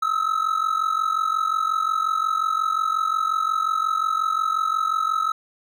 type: ring-modulated tone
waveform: triangle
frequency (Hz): 1296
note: E6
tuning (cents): -30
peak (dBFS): -15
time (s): 0.02-5.32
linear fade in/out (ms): 5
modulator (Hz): 22.8
effects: none